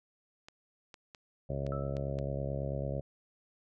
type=clicks; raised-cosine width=0.2 ms; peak=-31 dBFS; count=6; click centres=0.485 / 0.942 / 1.148 / 1.666 / 1.968 / 2.188 s
type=harmonic tone; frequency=69.1 Hz; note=C#2; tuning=5 cents flat; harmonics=1 / 2 / 3 / 4 / 5 / 6 / 7 / 8 / 9 / 10; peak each=-40 / -36 / -44 / -48 / -48 / -46 / -47 / -40 / -44 / -52 dBFS; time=1.49-3.01 s; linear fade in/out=10 ms
type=tone with exponential decay; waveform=sine; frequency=1315 Hz; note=E6; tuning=5 cents flat; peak=-38 dBFS; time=1.72-2.12 s; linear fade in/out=1 ms; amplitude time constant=85 ms
effects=none